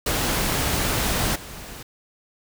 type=noise with level steps; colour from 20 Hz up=pink; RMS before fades=-23 / -38 dBFS; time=0.06-1.83 s; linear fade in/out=5 ms; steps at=1.35 s; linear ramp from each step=10 ms; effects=none